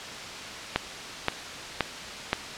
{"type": "click train", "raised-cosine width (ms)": 0.3, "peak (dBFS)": -6, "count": 4, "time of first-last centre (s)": [0.76, 2.331], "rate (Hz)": 1.91, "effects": ["white hiss -37 dBFS RMS until 2.57 s", "low-pass 5000 Hz 12 dB/octave"]}